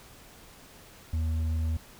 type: tone with hard clipping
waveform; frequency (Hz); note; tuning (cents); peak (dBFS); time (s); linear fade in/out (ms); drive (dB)
sine; 80.2; E2; -47; -27; 1.13-1.77; 5; 4
effects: pink hiss -52 dBFS RMS until 1.99 s